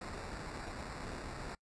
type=noise with sample-and-hold; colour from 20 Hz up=pink; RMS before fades=-44 dBFS; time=0.01-1.55 s; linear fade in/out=5 ms; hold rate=3150 Hz; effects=noise-tail reverb RT60 0.1 s tail -25 dB re dry + resampled to 22050 Hz